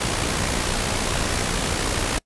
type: noise with amplitude modulation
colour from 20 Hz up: pink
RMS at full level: -21 dBFS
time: 0-2.19 s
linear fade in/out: 10 ms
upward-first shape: sine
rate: 59.8 Hz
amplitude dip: 50%
effects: noise-tail reverb RT60 0.1 s tail -25 dB re dry + resampled to 24000 Hz